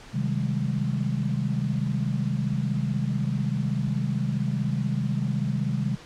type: chord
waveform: sine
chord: Ab major seventh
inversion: first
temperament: equal with one note detuned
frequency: 130.81 / 155.56 / 191.85 / 207.7 Hz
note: C3 / Eb3 / G3 / Ab3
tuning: 0 / 0 / -37 / 0 cents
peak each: -27 / -29 / -31 / -30 dBFS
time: 0.13-5.96 s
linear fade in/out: 20 ms
effects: pink hiss -46 dBFS RMS until 6.05 s + low-pass 6000 Hz 12 dB/octave